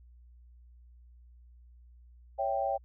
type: chord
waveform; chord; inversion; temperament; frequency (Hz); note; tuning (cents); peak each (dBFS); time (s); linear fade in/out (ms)
sine; C# diminished; none; equal with one note detuned; 556 / 659.3 / 784; C#5 / E5 / G5; +5 / 0 / 0; -33 / -34 / -31; 2.38-2.78; 20
effects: added 60 Hz sine -53 dBFS peak until 2.84 s